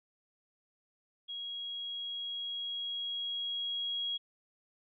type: tone with level ramp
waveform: sine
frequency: 3300 Hz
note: G#7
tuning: 12 cents flat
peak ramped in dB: -38 to -32 dBFS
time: 1.28-4.18 s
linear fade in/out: 20 ms
effects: none